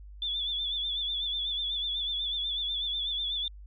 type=tone with vibrato; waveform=sine; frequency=3474 Hz; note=A7; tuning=23 cents flat; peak=-29 dBFS; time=0.22-3.48 s; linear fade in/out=2 ms; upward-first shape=sine; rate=8.1 Hz; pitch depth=62 cents each way; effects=added 50 Hz sine -44 dBFS peak until 3.66 s